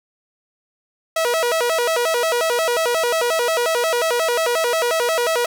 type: tone with vibrato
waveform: sawtooth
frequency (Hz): 559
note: C#5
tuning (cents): +14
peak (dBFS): -13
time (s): 1.16-5.46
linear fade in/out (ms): 5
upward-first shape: square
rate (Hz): 5.6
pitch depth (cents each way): 260
effects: none